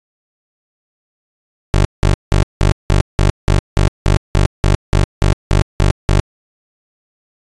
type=tone bursts; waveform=20% pulse; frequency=49.24 Hz; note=G1; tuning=8 cents sharp; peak=-4 dBFS; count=16; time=1.74-6.2 s; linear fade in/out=0 ms; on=110 ms; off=180 ms; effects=resampled to 22050 Hz